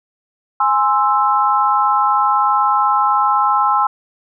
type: chord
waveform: sine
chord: Ab augmented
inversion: none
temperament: equal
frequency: 830.6 / 1046.5 / 1318.5 Hz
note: Ab5 / C6 / E6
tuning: 0 / 0 / 0 cents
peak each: -16 dBFS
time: 0.6-3.87 s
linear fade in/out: 5 ms
effects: none